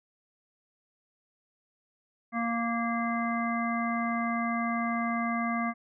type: harmonic tone with a mistuned harmonic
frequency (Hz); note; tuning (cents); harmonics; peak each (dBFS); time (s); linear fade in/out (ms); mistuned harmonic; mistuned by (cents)
233.1; A#3; 0; 1 / 3 / 5 / 7 / 9; -30 / -34 / -33 / -41 / -36; 2.32-5.74; 50; 9; -26
effects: none